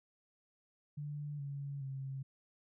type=tone with pitch steps; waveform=sine; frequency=146.83 / 140.77 / 134.96 Hz; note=D3 / C#3 / C#3; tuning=0 / +27 / -46 cents; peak=-39 dBFS; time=0.97-2.23 s; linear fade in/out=10 ms; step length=420 ms; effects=none